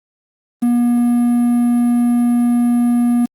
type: tone with quantisation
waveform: triangle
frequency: 240.1 Hz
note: B3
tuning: 49 cents flat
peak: -9 dBFS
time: 0.62-3.26 s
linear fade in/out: 10 ms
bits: 6
effects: Opus 24 kbps